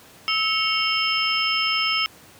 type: tone cluster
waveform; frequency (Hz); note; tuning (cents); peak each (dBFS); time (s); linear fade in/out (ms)
sine; 1298 / 2200 / 2786 / 3117 / 5230; E6 / C#7 / F7 / G7 / E8; -27 / -14 / -5 / -11 / -15; -26; 0.28-2.06; 0
effects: pink hiss -48 dBFS RMS until 2.39 s + high-pass 100 Hz 12 dB/octave